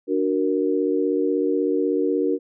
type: chord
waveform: sine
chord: D augmented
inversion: none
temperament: equal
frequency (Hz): 293.7 / 370 / 466.2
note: D4 / F#4 / A#4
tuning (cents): 0 / 0 / 0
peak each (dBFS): -23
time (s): 0.07-2.39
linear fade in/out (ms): 50
effects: none